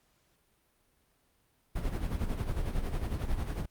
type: noise with tremolo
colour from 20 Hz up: brown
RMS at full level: -30 dBFS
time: 1.75-3.66 s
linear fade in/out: 10 ms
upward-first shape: sine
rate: 11 Hz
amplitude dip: 60%
effects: pink hiss -71 dBFS RMS until 3.7 s + Opus 48 kbps